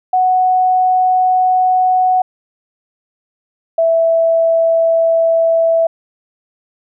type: tone pair in turn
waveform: sine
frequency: 740 / 659.3 Hz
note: F#5 / E5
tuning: 0 / 0 cents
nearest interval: major second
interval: 200 cents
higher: first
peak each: -9 dBFS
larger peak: neither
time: 0.13-2.22 / 3.78-5.87 s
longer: neither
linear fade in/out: 5 ms
effects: none